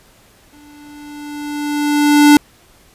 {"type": "tone with exponential growth", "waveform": "square", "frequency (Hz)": 293.7, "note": "D4", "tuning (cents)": 0, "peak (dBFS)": -4, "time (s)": [0.53, 2.37], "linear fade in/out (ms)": 2, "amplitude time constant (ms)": 400, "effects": ["pink hiss -49 dBFS RMS until 2.94 s", "resampled to 32000 Hz"]}